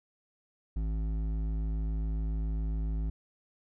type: tone with hard clipping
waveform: sine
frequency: 53.6 Hz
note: A1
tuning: 45 cents flat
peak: -31 dBFS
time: 0.76-3.1 s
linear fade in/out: 5 ms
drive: 10 dB
effects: none